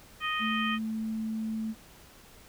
harmonic tone, 622.3 Hz, D#5, in tune, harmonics 2 / 3 / 4 / 5, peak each -32 / -34 / -35 / -36 dBFS, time 0.2-0.79 s, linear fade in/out 50 ms
sine tone, 220.4 Hz, A3, 3 cents sharp, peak -30 dBFS, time 0.39-1.75 s, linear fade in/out 50 ms
effects pink hiss -54 dBFS RMS until 2.48 s

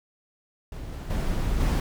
brown noise with level steps, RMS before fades -36 / -34 / -26 / -22 dBFS, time 0.72-1.8 s, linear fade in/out 2 ms, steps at 0.92 / 1.1 / 1.6 s, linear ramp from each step 5 ms, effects none

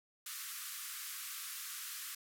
white band-pass noise, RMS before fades -45 dBFS, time 0.26-2.15 s, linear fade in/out 5 ms, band 1100 to 16000 Hz, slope 96 dB/octave, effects none

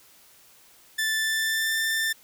sawtooth tone with pitch glide, 1760 to 1784.6 Hz, A6 to A6, 0 to +24 cents, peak -20 dBFS, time 0.98-2.13 s, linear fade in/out 10 ms, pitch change +24 cents, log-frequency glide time 1.16-1.79 s, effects white hiss -55 dBFS RMS until 2.23 s

